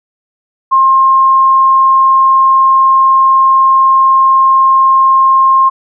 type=tone; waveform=sine; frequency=1064 Hz; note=C6; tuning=29 cents sharp; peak=-4 dBFS; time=0.71-5.7 s; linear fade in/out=20 ms; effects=none